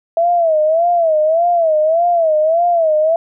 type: tone with vibrato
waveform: sine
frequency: 655 Hz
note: E5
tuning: 11 cents flat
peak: -10 dBFS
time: 0.17-3.16 s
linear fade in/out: 2 ms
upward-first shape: sine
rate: 1.7 Hz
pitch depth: 120 cents each way
effects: none

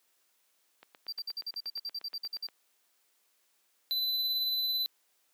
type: click train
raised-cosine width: 0.3 ms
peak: -34 dBFS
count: 15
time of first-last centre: 0.83-2.487 s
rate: 8.45 Hz
type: tone bursts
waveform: triangle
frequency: 4699 Hz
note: D8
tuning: in tune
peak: -33 dBFS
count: 15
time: 1.08-2.469 s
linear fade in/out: 5 ms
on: 45 ms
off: 51 ms
type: tone with tremolo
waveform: square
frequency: 4010 Hz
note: B7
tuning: 26 cents sharp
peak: -28 dBFS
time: 3.91-4.86 s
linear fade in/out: 0 ms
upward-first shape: sine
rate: 18 Hz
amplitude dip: 25%
effects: white hiss -72 dBFS RMS until 5.33 s + high-pass 300 Hz 12 dB/octave

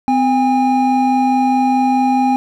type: tone pair together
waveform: triangle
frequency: 255.8 / 812.1 Hz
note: C4 / G#5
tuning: -39 / -39 cents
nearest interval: octave + minor sixth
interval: 2000 cents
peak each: -12 dBFS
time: 0.08-2.36 s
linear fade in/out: 0 ms
effects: none

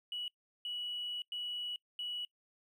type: tone bursts at uneven times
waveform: triangle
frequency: 2935 Hz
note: F#7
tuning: 15 cents flat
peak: -34 dBFS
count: 4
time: 0.12-0.28 / 0.65-1.22 / 1.32-1.76 / 1.99-2.25 s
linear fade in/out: 2 ms
effects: noise-tail reverb RT60 0.1 s tail -26 dB re dry + tanh soft clip ceiling -34 dBFS

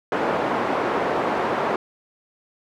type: band-pass noise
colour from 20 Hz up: pink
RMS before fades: -23 dBFS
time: 0.12-1.76 s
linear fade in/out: 2 ms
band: 360 to 1200 Hz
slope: 12 dB/octave
effects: none

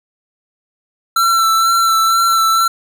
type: tone with vibrato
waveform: square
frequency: 1342 Hz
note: E6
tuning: 31 cents sharp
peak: -11 dBFS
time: 1.16-2.68 s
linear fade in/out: 5 ms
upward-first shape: sine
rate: 2.1 Hz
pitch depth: 20 cents each way
effects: none

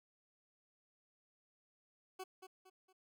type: tone with echo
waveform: 20% pulse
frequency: 374.7 Hz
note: F#4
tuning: 22 cents sharp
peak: -39 dBFS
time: 2.19-2.24 s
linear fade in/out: 10 ms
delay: 230 ms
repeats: 3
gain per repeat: -8 dB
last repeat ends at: 2.93 s
effects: none

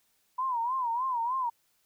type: tone with vibrato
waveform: sine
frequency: 985 Hz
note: B5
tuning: 5 cents flat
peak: -27 dBFS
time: 0.38-1.5 s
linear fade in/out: 10 ms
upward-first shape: sine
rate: 3.3 Hz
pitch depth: 130 cents each way
effects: white hiss -71 dBFS RMS until 1.85 s

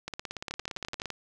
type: two click trains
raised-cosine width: 0.2 ms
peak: -18 / -18 dBFS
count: 18 / 8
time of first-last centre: 0.08-1.057 / 0.51-1.103 s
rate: 17.4 / 11.8 Hz
effects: none

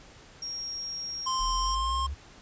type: tone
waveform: sine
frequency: 5588 Hz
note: F8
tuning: in tune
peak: -33 dBFS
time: 0.42-1.75 s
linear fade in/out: 5 ms
type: tone with pitch glide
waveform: square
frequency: 1044 to 1065.3 Hz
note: C6 to C6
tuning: -4 to +31 cents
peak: -28 dBFS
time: 1.26-2.07 s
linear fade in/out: 10 ms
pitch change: +35 cents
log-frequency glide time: 1.61-1.94 s
type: exponential sweep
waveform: sine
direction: up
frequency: 37.87 to 73.42 Hz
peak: -31 dBFS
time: 1.39-2.15 s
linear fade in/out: 20 ms
effects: pink hiss -52 dBFS RMS until 2.41 s + resampled to 16000 Hz

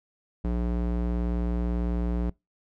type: tone with band-pass filter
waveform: square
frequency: 59.1 Hz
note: A#1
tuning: 24 cents sharp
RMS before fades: -27 dBFS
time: 0.44-2.3 s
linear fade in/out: 5 ms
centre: 190 Hz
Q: 0.58
effects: noise-tail reverb RT60 0.2 s tail -24 dB re dry

